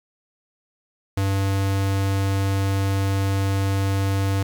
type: tone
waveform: square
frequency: 97.7 Hz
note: G2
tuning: 5 cents flat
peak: -20 dBFS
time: 1.17-4.43 s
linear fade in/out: 5 ms
effects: 8-bit